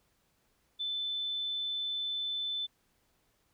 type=tone; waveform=sine; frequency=3520 Hz; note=A7; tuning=in tune; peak=-32 dBFS; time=0.79-2.67 s; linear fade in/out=20 ms; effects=pink hiss -73 dBFS RMS until 3.53 s